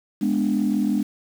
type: chord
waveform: sine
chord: G# diminished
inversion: none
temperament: equal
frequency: 207.7 / 246.9 / 293.7 Hz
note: G#3 / B3 / D4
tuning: 0 / 0 / 0 cents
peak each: -21 / -23 / -23 dBFS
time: 0.21-1.03 s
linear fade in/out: 10 ms
effects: tanh soft clip ceiling -12 dBFS + 7-bit